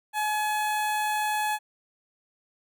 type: tone with notch filter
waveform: sawtooth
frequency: 849 Hz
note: G#5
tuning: 38 cents sharp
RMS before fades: -27 dBFS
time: 0.13-1.59 s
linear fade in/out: 50 ms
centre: 5200 Hz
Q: 1.6
effects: none